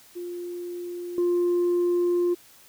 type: tone with level steps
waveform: sine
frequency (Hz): 351.2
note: F4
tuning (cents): +10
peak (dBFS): -31 / -18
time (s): 0.15-2.35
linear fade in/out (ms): 20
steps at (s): 1.18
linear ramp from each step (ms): 2
effects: tanh soft clip ceiling -18 dBFS + white hiss -53 dBFS RMS until 2.68 s